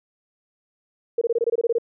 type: tone bursts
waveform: sine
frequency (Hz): 466.2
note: A#4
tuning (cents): 0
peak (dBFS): -17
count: 11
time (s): 1.18-1.784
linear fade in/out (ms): 5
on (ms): 34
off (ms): 23
effects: none